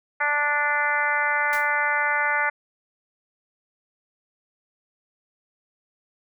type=harmonic tone; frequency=292.9 Hz; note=D4; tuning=5 cents flat; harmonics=2 / 3 / 4 / 5 / 6 / 7 / 8; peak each=-33 / -27 / -30 / -25 / -27 / -26 / -37 dBFS; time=0.2-2.5 s; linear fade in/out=10 ms
type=noise with exponential decay; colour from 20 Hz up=white; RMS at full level=-33 dBFS; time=1.53-1.72 s; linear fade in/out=0 ms; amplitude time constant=40 ms
effects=none